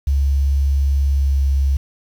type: tone with pitch glide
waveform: sine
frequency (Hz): 69.3 to 68.39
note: C#2 to C#2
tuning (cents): 0 to -23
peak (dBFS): -13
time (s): 0.07-1.77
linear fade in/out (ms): 5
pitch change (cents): -23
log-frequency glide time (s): 1.09-1.43
effects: 7-bit